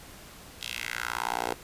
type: tone with high-pass filter sweep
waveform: 10% pulse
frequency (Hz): 59.2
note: A#1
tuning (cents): +27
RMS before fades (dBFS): -33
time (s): 0.61-1.54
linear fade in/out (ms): 5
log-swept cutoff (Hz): 3400 to 510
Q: 2.6
effects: pink hiss -48 dBFS RMS until 1.63 s + resampled to 32000 Hz